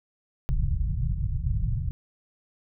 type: low-pass noise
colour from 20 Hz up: pink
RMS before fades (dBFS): -26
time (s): 0.49-1.91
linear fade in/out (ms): 0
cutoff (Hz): 150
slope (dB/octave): 48
effects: none